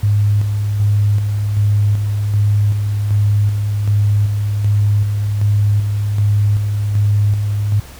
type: tone with tremolo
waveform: sine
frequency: 103.3 Hz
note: G#2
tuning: 9 cents flat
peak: -10 dBFS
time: 0.03-7.8 s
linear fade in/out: 5 ms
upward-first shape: square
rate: 1.3 Hz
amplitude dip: 40%
effects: added 67 Hz sine -37 dBFS peak until 7.99 s + pink hiss -39 dBFS RMS until 7.99 s